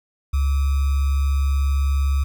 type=tone with sample-and-hold; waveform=sine; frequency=69.3 Hz; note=C#2; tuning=in tune; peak=-16 dBFS; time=0.33-2.24 s; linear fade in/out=10 ms; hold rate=1225 Hz; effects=none